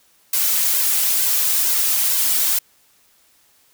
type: noise with flanger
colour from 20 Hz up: blue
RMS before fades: -18 dBFS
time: 0.33-2.59 s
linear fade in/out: 5 ms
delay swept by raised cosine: 1.9 to 4 ms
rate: 2.2 Hz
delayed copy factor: +0.95
effects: white hiss -57 dBFS RMS until 3.73 s